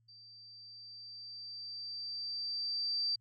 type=tone with level ramp; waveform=sine; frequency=4667 Hz; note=D8; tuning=12 cents flat; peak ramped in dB=-54 to -30 dBFS; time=0.08-3.16 s; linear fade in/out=10 ms; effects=added 114 Hz sine -69 dBFS peak until 3.2 s